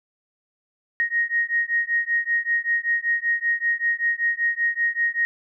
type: beating tone pair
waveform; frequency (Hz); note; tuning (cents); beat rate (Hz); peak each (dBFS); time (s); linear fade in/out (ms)
sine; 1869 / 1874.2; A#6 / A#6; +4 / +9; 5.2; -23; 1-5.25; 0
effects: none